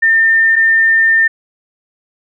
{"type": "tone pair in turn", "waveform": "sine", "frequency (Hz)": [1805, 1805], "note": ["A6", "A6"], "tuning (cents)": [44, 44], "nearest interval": "unison", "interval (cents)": 0, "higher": "neither", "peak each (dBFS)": -7, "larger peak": "neither", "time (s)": [[0.02, 0.56], [0.56, 1.28]], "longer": "second", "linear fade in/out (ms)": 10, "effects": []}